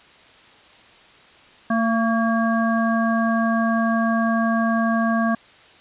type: harmonic tone with a mistuned harmonic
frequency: 226.5 Hz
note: A#3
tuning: 50 cents flat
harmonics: 1 / 3 / 5 / 7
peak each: -19 / -24 / -26 / -27 dBFS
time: 1.7-5.35 s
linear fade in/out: 5 ms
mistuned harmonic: 7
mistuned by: +40 cents
effects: white hiss -49 dBFS RMS until 5.8 s + resampled to 8000 Hz